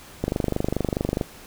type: click train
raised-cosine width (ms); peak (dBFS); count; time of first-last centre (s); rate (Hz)
2; -9; 25; 0.24-1.212; 24.7
effects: pink hiss -45 dBFS RMS until 1.46 s